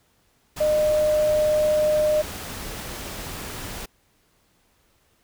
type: tone in noise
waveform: sine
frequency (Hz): 609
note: D#5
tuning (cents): -37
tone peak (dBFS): -17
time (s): 0.6-2.22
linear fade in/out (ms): 10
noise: pink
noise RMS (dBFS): -34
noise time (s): 0.56-3.86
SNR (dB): +14
effects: pink hiss -64 dBFS RMS until 5.23 s